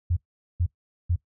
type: tone bursts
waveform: sine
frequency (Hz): 87.31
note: F2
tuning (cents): 0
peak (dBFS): -20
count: 3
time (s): 0.1-1.161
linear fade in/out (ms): 10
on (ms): 67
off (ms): 430
effects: noise-tail reverb RT60 0.1 s tail -18 dB re dry